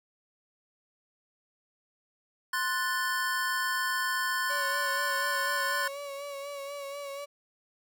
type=chord; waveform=square; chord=F# diminished; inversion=second; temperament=equal; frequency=1046.5 / 1480 / 1760 Hz; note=C6 / F#6 / A6; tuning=0 / 0 / 0 cents; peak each=-33 dBFS; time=2.53-5.88 s; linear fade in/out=5 ms
type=tone with vibrato; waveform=35% pulse; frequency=563 Hz; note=C#5; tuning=27 cents sharp; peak=-35 dBFS; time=4.49-7.26 s; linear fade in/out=20 ms; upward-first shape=sine; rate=4.1 Hz; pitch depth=34 cents each way
effects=none